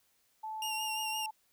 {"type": "tone", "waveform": "sine", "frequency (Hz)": 872, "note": "A5", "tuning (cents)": -16, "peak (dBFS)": -37, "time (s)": [0.43, 1.31], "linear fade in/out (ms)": 10}
{"type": "tone with vibrato", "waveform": "sawtooth", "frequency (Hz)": 2794, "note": "F7", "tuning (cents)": 0, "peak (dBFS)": -32, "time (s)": [0.62, 1.26], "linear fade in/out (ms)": 2, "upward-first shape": "sine", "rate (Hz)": 5.8, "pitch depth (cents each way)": 32}
{"effects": ["white hiss -72 dBFS RMS until 1.52 s"]}